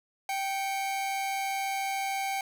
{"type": "tone pair together", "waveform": "45% pulse", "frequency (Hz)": [781, 2209], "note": ["G5", "C#7"], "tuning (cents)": [-7, -7], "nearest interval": "octave + tritone", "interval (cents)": 1800, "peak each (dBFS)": [-30, -37], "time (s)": [0.29, 2.41], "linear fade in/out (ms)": 2, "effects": []}